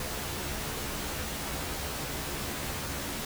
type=noise with comb filter; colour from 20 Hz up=pink; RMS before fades=-35 dBFS; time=0-3.25 s; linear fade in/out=2 ms; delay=14 ms; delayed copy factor=+0.65; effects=none